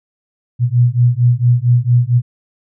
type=beating tone pair; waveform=sine; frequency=119.6 / 124 Hz; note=A#2 / B2; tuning=+45 / +7 cents; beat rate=4.4 Hz; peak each=-12 dBFS; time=0.59-2.22 s; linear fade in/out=50 ms; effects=none